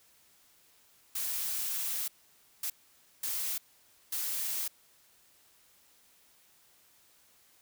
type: noise bursts at uneven times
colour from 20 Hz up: blue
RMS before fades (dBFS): -34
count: 4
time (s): 1.15-2.08 / 2.63-2.7 / 3.23-3.58 / 4.12-4.68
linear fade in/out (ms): 5
effects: white hiss -64 dBFS RMS until 7.61 s